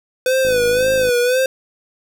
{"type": "tone with vibrato", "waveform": "square", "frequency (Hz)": 504, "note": "B4", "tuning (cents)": 35, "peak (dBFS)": -14, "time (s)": [0.26, 1.46], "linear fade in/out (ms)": 2, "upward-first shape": "sine", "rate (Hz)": 1.9, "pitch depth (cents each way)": 76}
{"type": "click train", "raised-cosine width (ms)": 2, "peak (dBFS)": -17, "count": 35, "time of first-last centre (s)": [0.45, 1.09], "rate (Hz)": 53.1}
{"effects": []}